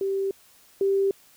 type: tone pair in turn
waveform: sine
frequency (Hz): 390 / 392.1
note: G4 / G4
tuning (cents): -9 / 0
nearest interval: unison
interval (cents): 9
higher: second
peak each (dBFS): -23 / -19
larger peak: second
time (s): 0.01-0.31 / 0.81-1.11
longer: neither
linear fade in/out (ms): 2
effects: white hiss -56 dBFS RMS until 1.36 s